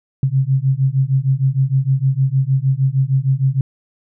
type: beating tone pair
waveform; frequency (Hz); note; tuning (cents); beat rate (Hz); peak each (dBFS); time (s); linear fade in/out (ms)
sine; 130.81 / 137.31; C3 / C#3; 0 / -16; 6.5; -16; 0.23-3.61; 2
effects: none